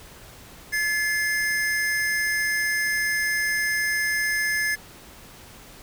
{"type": "tone pair together", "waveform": "square", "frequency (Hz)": [1717.5, 2093], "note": ["A6", "C7"], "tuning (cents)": [-42, 0], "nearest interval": "minor third", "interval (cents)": 342, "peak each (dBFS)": [-24, -28], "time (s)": [0.72, 4.76], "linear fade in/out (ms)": 20, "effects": ["pink hiss -46 dBFS RMS until 5.82 s"]}